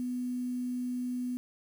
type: tone with quantisation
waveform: sine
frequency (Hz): 248.4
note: B3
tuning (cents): +10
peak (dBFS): -31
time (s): 0-1.37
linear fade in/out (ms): 0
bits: 9
effects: none